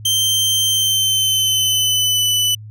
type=tone with pitch glide; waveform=sawtooth; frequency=3131 to 2988 Hz; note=G7 to F#7; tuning=-3 to +16 cents; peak=-11 dBFS; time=0.05-2.55 s; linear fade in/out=5 ms; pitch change=-81 cents; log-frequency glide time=0.66-2.25 s; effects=added 107 Hz sine -32 dBFS peak until 2.7 s